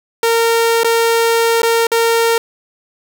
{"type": "tone with dropouts", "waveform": "sawtooth", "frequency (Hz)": 460, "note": "A#4", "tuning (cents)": -23, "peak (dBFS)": -7, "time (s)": [0.23, 2.38], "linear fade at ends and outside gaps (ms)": 2, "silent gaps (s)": [[0.834, 0.845], [1.619, 1.631], [1.869, 1.917]], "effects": []}